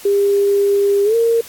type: tone with pitch glide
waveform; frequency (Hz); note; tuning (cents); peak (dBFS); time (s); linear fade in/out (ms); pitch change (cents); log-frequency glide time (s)
sine; 401.6 to 461.3; G4 to A#4; +42 to -18; -11; 0.05-1.41; 5; +240; 1.04-1.15
effects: white hiss -37 dBFS RMS until 1.48 s + AAC 64 kbps